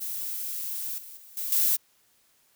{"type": "noise with level steps", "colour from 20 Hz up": "violet", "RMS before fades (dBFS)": [-33, -44, -50, -32, -23], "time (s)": [0, 1.77], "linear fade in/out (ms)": 20, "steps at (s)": [0.98, 1.17, 1.37, 1.52], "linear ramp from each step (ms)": 2, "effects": ["white hiss -65 dBFS RMS until 2.55 s"]}